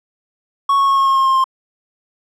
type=tone with pitch steps; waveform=triangle; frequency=1108.7 / 1101 / 1093.4 / 1085.9 / 1078.4 / 1070.9 / 1063.5 / 1056.2 Hz; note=C#6 / C#6 / C#6 / C#6 / C#6 / C6 / C6 / C6; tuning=0 / -12 / -24 / -36 / -48 / +40 / +28 / +16 cents; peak=-9 dBFS; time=0.69-1.442 s; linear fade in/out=5 ms; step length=94 ms; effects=none